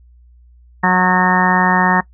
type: harmonic tone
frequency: 183 Hz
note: F#3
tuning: 19 cents flat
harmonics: 1 / 2 / 3 / 4 / 5 / 6 / 7 / 8 / 9 / 10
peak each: -16 / -25 / -28 / -20 / -16 / -20 / -24 / -28 / -24 / -17 dBFS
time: 0.83-2.01 s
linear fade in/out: 10 ms
effects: noise-tail reverb RT60 0.1 s tail -21 dB re dry + added 60 Hz sine -43 dBFS peak until 2.13 s